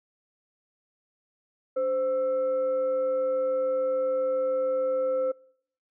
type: tone with frequency modulation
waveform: sine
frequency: 520 Hz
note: C5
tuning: 11 cents flat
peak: -23 dBFS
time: 1.76-5.32 s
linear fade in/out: 10 ms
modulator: 807 Hz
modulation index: 0.31
effects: noise-tail reverb RT60 0.7 s tail -25 dB re dry + high-pass 300 Hz 12 dB/octave